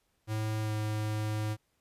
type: tone with pitch glide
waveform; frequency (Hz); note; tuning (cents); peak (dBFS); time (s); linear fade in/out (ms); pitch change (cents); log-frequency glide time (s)
square; 108.6 to 107.29; A2 to A2; -22 to -43; -31; 0.27-1.57; 50; -21; 0.62-0.72
effects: pink hiss -75 dBFS RMS until 1.8 s + resampled to 32000 Hz